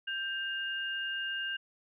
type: tone pair together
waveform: sine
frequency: 1576.4 / 2826 Hz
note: G6 / F7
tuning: +9 / +20 cents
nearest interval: minor seventh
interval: 1011 cents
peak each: -35 / -36 dBFS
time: 0.07-1.57 s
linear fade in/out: 10 ms
effects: none